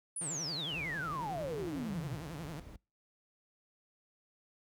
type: exponential sweep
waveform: sine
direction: down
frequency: 10300 to 116.54 Hz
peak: -36 dBFS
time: 0.16-2.15 s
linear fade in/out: 5 ms
type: tone with vibrato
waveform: sawtooth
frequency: 155.56 Hz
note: D#3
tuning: in tune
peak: -38 dBFS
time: 0.21-2.6 s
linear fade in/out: 5 ms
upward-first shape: triangle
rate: 11 Hz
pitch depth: 240 cents each way
type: noise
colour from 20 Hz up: brown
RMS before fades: -47 dBFS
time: 0.7-2.76 s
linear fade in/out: 2 ms
effects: noise-tail reverb RT60 0.3 s tail -25 dB re dry + high-pass 60 Hz 12 dB/octave